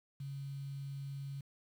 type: tone with quantisation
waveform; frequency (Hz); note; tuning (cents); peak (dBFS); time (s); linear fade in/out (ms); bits
sine; 138.59; C#3; 0; -40; 0.2-1.41; 5; 10
effects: none